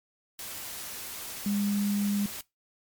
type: tone in noise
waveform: sine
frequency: 203.3 Hz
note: G#3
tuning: 37 cents flat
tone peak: -25 dBFS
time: 1.46-2.26 s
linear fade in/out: 2 ms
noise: white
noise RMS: -39 dBFS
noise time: 0.39-2.41 s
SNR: +11 dB
effects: noise-tail reverb RT60 0.2 s tail -21 dB re dry + MP3 96 kbps